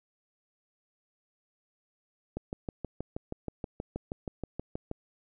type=click train; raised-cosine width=2 ms; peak=-21 dBFS; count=17; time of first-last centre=2.37-4.914 s; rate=6.29 Hz; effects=none